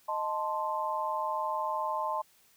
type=chord; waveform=sine; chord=A diminished; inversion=second; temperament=equal; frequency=622.3 / 880 / 1046.5 Hz; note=Eb5 / A5 / C6; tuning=0 / 0 / 0 cents; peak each=-36 / -33 / -33 dBFS; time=0.08-2.22 s; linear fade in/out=10 ms; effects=white hiss -64 dBFS RMS until 2.56 s